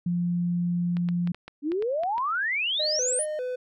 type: tone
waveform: sine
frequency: 174.61 Hz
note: F3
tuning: in tune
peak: -23 dBFS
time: 0.06-1.32 s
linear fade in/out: 5 ms
type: clicks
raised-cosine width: 0.3 ms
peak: -24 dBFS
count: 9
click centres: 0.969 / 1.088 / 1.274 / 1.346 / 1.48 / 1.719 / 1.824 / 2.035 / 2.181 s
type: exponential sweep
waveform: sine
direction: up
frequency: 277.2 to 10560 Hz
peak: -24 dBFS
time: 1.62-3.26 s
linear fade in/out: 50 ms
type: tone with vibrato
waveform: triangle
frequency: 554.4 Hz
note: C#5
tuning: in tune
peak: -26 dBFS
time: 2.79-3.56 s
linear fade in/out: 10 ms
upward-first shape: square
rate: 2.5 Hz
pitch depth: 170 cents each way
effects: none